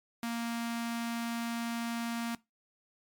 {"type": "tone with notch filter", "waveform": "sawtooth", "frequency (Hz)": 233.1, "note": "A#3", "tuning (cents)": 0, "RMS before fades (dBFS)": -35, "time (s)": [0.23, 2.35], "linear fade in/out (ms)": 2, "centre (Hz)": 470, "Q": 1.5, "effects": ["noise-tail reverb RT60 0.2 s tail -20 dB re dry", "MP3 96 kbps"]}